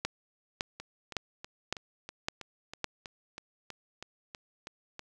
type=two click trains; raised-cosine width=0.2 ms; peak=-13 / -24 dBFS; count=6 / 14; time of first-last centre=0.05-2.843 / 0.8-4.994 s; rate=1.79 / 3.1 Hz; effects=none